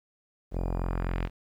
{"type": "tone with low-pass filter sweep", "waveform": "sawtooth", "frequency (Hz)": 43.89, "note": "F1", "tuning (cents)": 9, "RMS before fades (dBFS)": -30, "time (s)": [0.51, 1.3], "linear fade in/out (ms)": 50, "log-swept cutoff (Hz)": [550, 2900], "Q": 1.4, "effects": ["10-bit"]}